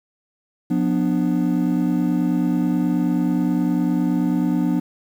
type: chord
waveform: triangle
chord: B diminished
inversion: second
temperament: just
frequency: 177.8 / 246.9 / 296.3 Hz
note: F3 / B3 / D4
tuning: +31 / 0 / +15 cents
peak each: -19 dBFS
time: 0.7-4.8 s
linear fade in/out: 10 ms
effects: tanh soft clip ceiling -8 dBFS + 8-bit